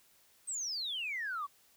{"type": "exponential sweep", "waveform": "sine", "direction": "down", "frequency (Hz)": [8460, 1094], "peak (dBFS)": -34, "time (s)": [0.47, 1.47], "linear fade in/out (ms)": 20, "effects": ["tanh soft clip ceiling -30 dBFS", "white hiss -66 dBFS RMS until 1.76 s"]}